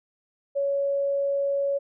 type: tone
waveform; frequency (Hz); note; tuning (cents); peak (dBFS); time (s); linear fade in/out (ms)
sine; 559; C#5; +14; -22; 0.55-1.79; 20
effects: none